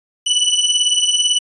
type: beating tone pair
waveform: sawtooth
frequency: 2960 / 2978 Hz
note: F#7 / F#7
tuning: 0 / +11 cents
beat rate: 18 Hz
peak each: -13 dBFS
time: 0.26-1.39 s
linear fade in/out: 10 ms
effects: resampled to 24000 Hz

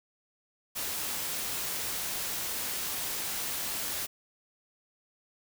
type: noise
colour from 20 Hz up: white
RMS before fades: -34 dBFS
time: 0.75-4.07 s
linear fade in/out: 20 ms
effects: none

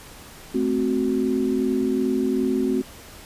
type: chord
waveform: sine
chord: F# diminished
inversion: first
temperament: equal with one note detuned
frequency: 219 / 261.6 / 370 Hz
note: A3 / C4 / F#4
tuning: -8 / 0 / 0 cents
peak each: -26 / -22 / -24 dBFS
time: 0.54-2.82 s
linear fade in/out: 10 ms
effects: pink hiss -43 dBFS RMS until 3.25 s + resampled to 32000 Hz

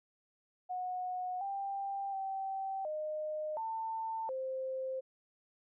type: tone with pitch steps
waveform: sine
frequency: 731 / 790 / 774 / 614 / 895 / 524 Hz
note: F#5 / G5 / G5 / D#5 / A5 / C5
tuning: -21 / +13 / -22 / -23 / +29 / +2 cents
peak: -35 dBFS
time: 0.69-5.01 s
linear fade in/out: 20 ms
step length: 720 ms
effects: none

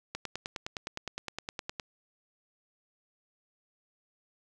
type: click train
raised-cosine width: 0.2 ms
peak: -18 dBFS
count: 17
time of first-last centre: 0.15-1.798 s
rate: 9.71 Hz
effects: none

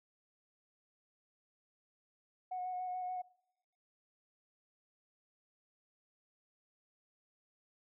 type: tone with vibrato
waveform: sine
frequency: 732 Hz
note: F#5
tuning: 19 cents flat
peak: -36 dBFS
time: 2.51-3.22 s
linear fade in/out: 10 ms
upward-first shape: square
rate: 6.9 Hz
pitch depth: 14 cents each way
effects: noise-tail reverb RT60 0.9 s tail -24 dB re dry + tanh soft clip ceiling -32 dBFS

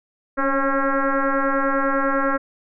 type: tone with frequency modulation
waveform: sine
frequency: 541 Hz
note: C#5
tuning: 42 cents flat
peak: -17 dBFS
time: 0.37-2.38 s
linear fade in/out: 20 ms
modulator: 273 Hz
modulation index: 4.1
effects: none

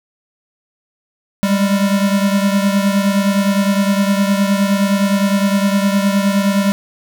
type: beating tone pair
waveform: square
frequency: 196.8 / 206.5 Hz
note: G3 / G#3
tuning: +7 / -10 cents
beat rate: 9.7 Hz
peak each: -14 / -19 dBFS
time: 1.43-6.72 s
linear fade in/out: 0 ms
effects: none

